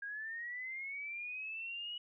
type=linear sweep; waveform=sine; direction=up; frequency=1614 to 2930 Hz; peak=-40 dBFS; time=0.02-1.98 s; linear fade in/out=5 ms; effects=none